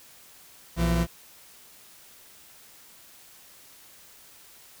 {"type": "tone pair together", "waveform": "40% pulse", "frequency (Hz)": [59.95, 168.3], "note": ["A#1", "E3"], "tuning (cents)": [49, 36], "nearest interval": "octave + tritone", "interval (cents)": 1787, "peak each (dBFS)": [-24, -23], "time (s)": [0.76, 1.07], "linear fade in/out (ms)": 50, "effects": ["white hiss -52 dBFS RMS until 4.8 s"]}